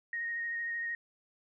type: tone with vibrato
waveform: sine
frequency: 1864.7 Hz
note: A#6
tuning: in tune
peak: -33 dBFS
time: 0.13-0.95 s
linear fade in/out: 2 ms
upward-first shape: sine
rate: 13 Hz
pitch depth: 14 cents each way
effects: none